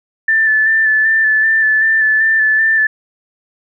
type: tone with vibrato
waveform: sine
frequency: 1760 Hz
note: A6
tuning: in tune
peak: -9 dBFS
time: 0.28-2.87 s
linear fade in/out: 5 ms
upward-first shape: square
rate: 2.6 Hz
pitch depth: 19 cents each way
effects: none